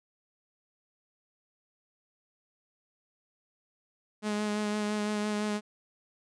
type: tone with vibrato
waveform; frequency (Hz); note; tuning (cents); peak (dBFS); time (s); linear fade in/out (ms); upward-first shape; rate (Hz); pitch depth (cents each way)
sawtooth; 210; G#3; +19; -25; 4.22-5.61; 50; sine; 5.9; 18
effects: resampled to 22050 Hz